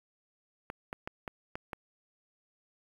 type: clicks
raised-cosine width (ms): 0.5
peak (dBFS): -22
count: 6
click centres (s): 0.701 / 0.929 / 1.075 / 1.278 / 1.555 / 1.732
effects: 8-bit